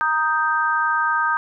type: chord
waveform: sine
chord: Eb major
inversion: second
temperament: equal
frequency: 932.3 / 1244.5 / 1568 Hz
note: Bb5 / Eb6 / G6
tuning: 0 / 0 / 0 cents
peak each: -23 / -21 / -21 dBFS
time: 0.01-1.37 s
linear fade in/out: 0 ms
effects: none